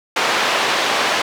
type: band-pass noise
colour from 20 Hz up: pink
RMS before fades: -18 dBFS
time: 0.16-1.22 s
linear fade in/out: 5 ms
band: 550 to 4100 Hz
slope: 12 dB/octave
effects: none